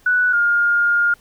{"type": "tone pair in turn", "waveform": "sine", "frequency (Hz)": [1480, 1415], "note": ["F#6", "F6"], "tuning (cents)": [0, 22], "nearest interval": "minor second", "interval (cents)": 78, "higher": "first", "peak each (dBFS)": -13, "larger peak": "neither", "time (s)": [[0.06, 0.33], [0.33, 1.14]], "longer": "second", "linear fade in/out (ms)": 5, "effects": ["pink hiss -53 dBFS RMS until 1.2 s"]}